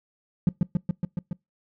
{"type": "tone with echo", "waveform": "triangle", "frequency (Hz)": 174.3, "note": "F3", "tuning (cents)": -3, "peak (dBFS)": -12, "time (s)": [0.47, 0.49], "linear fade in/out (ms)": 2, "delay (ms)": 140, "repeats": 6, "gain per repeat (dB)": -2, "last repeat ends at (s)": 1.33, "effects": ["noise-tail reverb RT60 0.2 s tail -25 dB re dry", "tanh soft clip ceiling -13 dBFS"]}